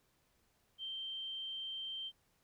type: tone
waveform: sine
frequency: 3136 Hz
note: G7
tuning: in tune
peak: -40 dBFS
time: 0.78-2.12 s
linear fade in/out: 50 ms
effects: pink hiss -75 dBFS RMS until 2.43 s